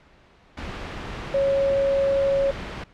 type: tone in noise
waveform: sine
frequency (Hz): 551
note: C#5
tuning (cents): -11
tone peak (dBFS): -18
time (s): 1.34-2.51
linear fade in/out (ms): 5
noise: pink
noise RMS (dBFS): -33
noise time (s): 0.57-2.84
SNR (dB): +12
effects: pink hiss -54 dBFS RMS until 2.93 s + low-pass 3000 Hz 12 dB/octave